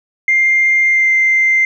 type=tone with pitch glide; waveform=sine; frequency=2105 to 2086 Hz; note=C7 to C7; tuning=+10 to -6 cents; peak=-8 dBFS; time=0.28-1.65 s; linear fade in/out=2 ms; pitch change=-16 cents; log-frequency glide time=0.84-1.11 s; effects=tanh soft clip ceiling -4 dBFS